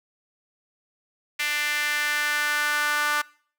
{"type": "tone with high-pass filter sweep", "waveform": "sawtooth", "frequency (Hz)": 295.9, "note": "D4", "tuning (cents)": 13, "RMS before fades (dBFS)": -25, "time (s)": [1.39, 3.22], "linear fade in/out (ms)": 10, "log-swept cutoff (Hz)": [2100, 1300], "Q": 2.9, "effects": ["noise-tail reverb RT60 0.5 s tail -23 dB re dry"]}